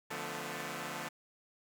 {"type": "chord", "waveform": "5% pulse", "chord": "B half-diminished seventh", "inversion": "first", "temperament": "equal with one note detuned", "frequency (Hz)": [146.83, 174.61, 220, 252], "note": ["D3", "F3", "A3", "B3"], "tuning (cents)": [0, 0, 0, 35], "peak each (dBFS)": -33, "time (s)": [0.1, 1.09], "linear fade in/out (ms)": 10, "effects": []}